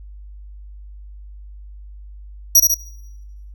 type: tone with echo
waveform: sawtooth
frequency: 5770 Hz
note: F#8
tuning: 44 cents flat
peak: -4 dBFS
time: 2.55-2.6 s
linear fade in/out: 5 ms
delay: 72 ms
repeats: 2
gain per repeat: -4 dB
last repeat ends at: 2.744 s
effects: noise-tail reverb RT60 1.0 s tail -22 dB re dry + added 50 Hz sine -35 dBFS peak until 3.54 s